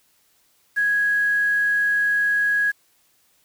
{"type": "tone with quantisation", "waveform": "sine", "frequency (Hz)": 1661.2, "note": "G#6", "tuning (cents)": 0, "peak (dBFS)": -17, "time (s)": [0.76, 2.72], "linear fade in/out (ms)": 20, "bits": 7, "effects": ["white hiss -62 dBFS RMS until 3.44 s"]}